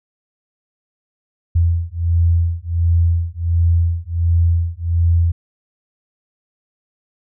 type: beating tone pair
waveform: sine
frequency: 84 / 85.4 Hz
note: E2 / F2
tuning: +33 / -38 cents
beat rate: 1.4 Hz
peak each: -16 dBFS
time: 1.55-5.32 s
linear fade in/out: 10 ms
effects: none